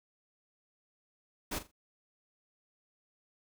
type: noise with echo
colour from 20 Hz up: pink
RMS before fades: -36 dBFS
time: 1.51-1.59 s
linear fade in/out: 10 ms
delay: 42 ms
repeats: 3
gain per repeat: -12 dB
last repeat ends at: 1.716 s
effects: none